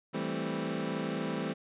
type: chord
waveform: 25% pulse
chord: A minor seventh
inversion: second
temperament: equal with one note detuned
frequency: 163.77 / 196 / 220 / 261.6 Hz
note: E3 / G3 / A3 / C4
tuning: -11 / 0 / 0 / 0 cents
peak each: -34 dBFS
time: 0.13-1.54 s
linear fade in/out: 20 ms
effects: resampled to 8000 Hz